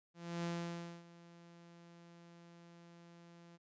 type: tone with ADSR envelope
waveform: sawtooth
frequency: 170.8 Hz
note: F3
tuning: 38 cents flat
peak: -33 dBFS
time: 0.14-3.58 s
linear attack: 300 ms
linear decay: 590 ms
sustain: -20 dB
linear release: 30 ms
effects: resampled to 16000 Hz